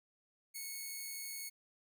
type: tone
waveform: 5% pulse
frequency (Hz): 2204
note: C#7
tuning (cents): -11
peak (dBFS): -32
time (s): 0.54-1.5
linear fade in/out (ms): 20
effects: none